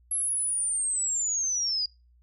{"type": "linear sweep", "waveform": "sine", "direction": "down", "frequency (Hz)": [11175, 4810], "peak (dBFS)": -25, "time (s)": [0.11, 1.86], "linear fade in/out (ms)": 5, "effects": ["noise-tail reverb RT60 0.3 s tail -26 dB re dry", "added 60 Hz sine -57 dBFS peak until 2.22 s"]}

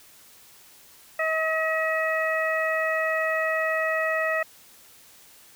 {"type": "harmonic tone", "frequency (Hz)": 638, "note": "D#5", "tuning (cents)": 43, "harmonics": [1, 2, 3, 4], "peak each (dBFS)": [-26, -30, -26, -34], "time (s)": [1.19, 4.43], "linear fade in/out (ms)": 5, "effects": ["white hiss -52 dBFS RMS until 5.55 s"]}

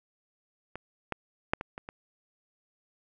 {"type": "clicks", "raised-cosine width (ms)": 0.5, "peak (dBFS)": [-23, -16, -9, -20, -24, -25], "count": 6, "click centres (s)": [0.756, 1.123, 1.535, 1.611, 1.779, 1.889], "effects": []}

